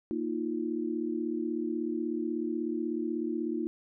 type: chord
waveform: sine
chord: Bb suspended fourth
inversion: none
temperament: equal with one note detuned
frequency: 233.1 / 312.9 / 349.2 Hz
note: Bb3 / Eb4 / F4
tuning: 0 / +10 / 0 cents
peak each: -35 / -33 / -34 dBFS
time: 0.11-3.67 s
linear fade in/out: 0 ms
effects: none